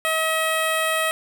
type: tone with notch filter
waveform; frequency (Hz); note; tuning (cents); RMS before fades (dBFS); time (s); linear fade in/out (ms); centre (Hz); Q
10% pulse; 639; D#5; +46; -22; 0.05-1.11; 0; 4700; 1.5
effects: none